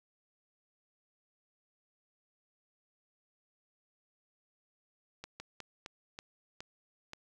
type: slowing click train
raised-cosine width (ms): 0.2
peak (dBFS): -26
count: 7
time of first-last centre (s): 5.24-7.134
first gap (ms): 160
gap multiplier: 1.27
effects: 11-bit